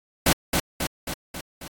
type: noise with echo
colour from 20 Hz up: pink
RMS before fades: -18 dBFS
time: 0.26-0.33 s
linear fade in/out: 5 ms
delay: 270 ms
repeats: 5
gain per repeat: -4 dB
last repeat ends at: 1.68 s
effects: AAC 64 kbps